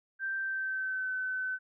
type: tone with pitch glide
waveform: sine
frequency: 1568 to 1518.1 Hz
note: G6 to F#6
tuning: 0 to +44 cents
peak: -31 dBFS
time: 0.19-1.59 s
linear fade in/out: 50 ms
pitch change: -56 cents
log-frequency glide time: 0.39-1.11 s
effects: none